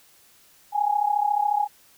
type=tone with amplitude modulation; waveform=sine; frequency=828 Hz; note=G#5; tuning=5 cents flat; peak=-16 dBFS; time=0.72-1.68 s; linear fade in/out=50 ms; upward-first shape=sine; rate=34.1 Hz; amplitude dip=80%; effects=white hiss -56 dBFS RMS until 1.97 s